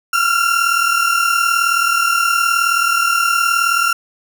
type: tone pair together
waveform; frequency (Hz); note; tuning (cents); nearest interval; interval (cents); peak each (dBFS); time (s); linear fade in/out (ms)
35% pulse; 1357.9 / 1396.9; F6 / F6; -49 / 0; unison; 49; -14; 0.13-3.93; 5
effects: none